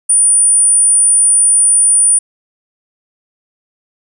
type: tone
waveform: sine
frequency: 9397 Hz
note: D9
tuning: in tune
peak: -6 dBFS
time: 0.09-2.19 s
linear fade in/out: 10 ms
effects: 8-bit